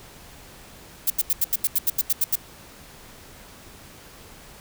violet noise bursts, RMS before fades -20 dBFS, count 12, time 1.07-2.356 s, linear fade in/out 5 ms, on 32 ms, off 82 ms, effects pink hiss -46 dBFS RMS until 4.6 s

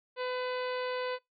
harmonic tone with a mistuned harmonic, 503 Hz, B4, 32 cents sharp, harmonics 1 / 2 / 3 / 4 / 5 / 6 / 7 / 8 / 9, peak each -33 / -39 / -43 / -45 / -47 / -49 / -50 / -51 / -52 dBFS, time 0.16-1.19 s, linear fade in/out 50 ms, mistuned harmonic 6, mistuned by -32 cents, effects noise-tail reverb RT60 0.2 s tail -26 dB re dry

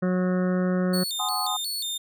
harmonic tone, 182.6 Hz, F#3, 23 cents flat, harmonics 1 / 2 / 3 / 4 / 6 / 7 / 8 / 9 / 10, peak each -22 / -30 / -30 / -43 / -42 / -40 / -40 / -47 / -44 dBFS, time 0.02-1.04 s, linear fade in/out 10 ms
sawtooth tone with vibrato, 4000 Hz, B7, 21 cents sharp, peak -25 dBFS, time 0.93-1.98 s, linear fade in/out 10 ms, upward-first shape square, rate 2.8 Hz, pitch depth 170 cents each way
sine chord, Ab dominant seventh, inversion third, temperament just, 747.5 / 830.6 / 1038.3 / 1245.9 Hz, Gb5 / Ab5 / C6 / Eb6, +17 / 0 / -14 / +2 cents, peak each -31 / -31 / -33 / -31 dBFS, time 1.19-1.57 s, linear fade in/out 10 ms
effects none

